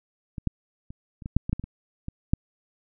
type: clicks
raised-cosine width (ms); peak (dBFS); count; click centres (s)
5; -21 / -11 / -27 / -29 / -20 / -6 / -16 / -11 / -21 / -23 / -20 / -7; 12; 0.382 / 0.473 / 0.905 / 1.222 / 1.259 / 1.366 / 1.495 / 1.53 / 1.596 / 1.64 / 2.084 / 2.335
effects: none